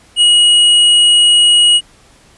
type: tone with tanh clipping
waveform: sine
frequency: 2900 Hz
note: F#7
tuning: 35 cents flat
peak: -7 dBFS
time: 0.16-1.81 s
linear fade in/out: 50 ms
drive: 14 dB
effects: pink hiss -46 dBFS RMS until 2.37 s + resampled to 24000 Hz